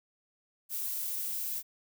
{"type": "noise", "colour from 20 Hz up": "violet", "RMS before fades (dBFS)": -35, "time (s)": [0.69, 1.63], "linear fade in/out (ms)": 50, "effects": []}